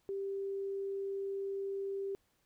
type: tone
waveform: sine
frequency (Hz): 393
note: G4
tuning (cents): +4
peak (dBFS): -35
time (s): 0.09-2.15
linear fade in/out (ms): 0
effects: pink hiss -75 dBFS RMS until 2.45 s